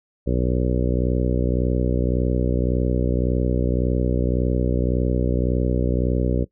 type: harmonic tone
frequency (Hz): 61.8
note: B1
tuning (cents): +2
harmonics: 1 / 2 / 3 / 4 / 5 / 6 / 7 / 8 / 9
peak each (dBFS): -22 / -25 / -27 / -28 / -29 / -30 / -30 / -31 / -32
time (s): 0.26-6.45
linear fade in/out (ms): 20
effects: noise-tail reverb RT60 0.1 s tail -19 dB re dry